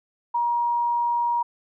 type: tone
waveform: sine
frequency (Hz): 950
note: A#5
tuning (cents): +33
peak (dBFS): -20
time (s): 0.34-1.43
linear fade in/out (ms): 10
effects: none